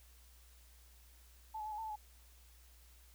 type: tone with pitch steps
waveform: sine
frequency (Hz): 876 / 849 / 866 / 840 / 893 / 873 / 846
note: A5 / G#5 / A5 / G#5 / A5 / A5 / G#5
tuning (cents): -8 / +38 / -28 / +19 / +25 / -14 / +32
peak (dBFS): -40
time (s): 1.54-1.96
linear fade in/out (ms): 10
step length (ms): 60
effects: added 60 Hz sine -60 dBFS peak until 3.14 s + white hiss -66 dBFS RMS until 3.14 s